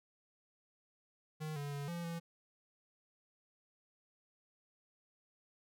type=tone with pitch steps; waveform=square; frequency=155 / 143.6 / 142.4 / 171.4 / 168.3 Hz; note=D#3 / D3 / C#3 / F3 / E3; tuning=-6 / -39 / +47 / -32 / +36 cents; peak=-40 dBFS; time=1.4-2.2 s; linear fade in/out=20 ms; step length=160 ms; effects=none